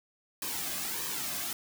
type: noise with flanger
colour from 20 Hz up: white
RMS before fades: -35 dBFS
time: 0.42-1.53 s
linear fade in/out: 2 ms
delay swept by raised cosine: 1.4 to 2.19 ms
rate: 1.6 Hz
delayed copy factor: -0.65
effects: none